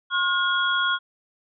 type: tone cluster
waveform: sine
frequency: 1074 / 1428 / 3325 Hz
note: C6 / F6 / G#7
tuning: +45 / +38 / +1 cents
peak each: -26 / -22 / -26 dBFS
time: 0.1-0.99 s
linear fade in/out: 50 ms
effects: none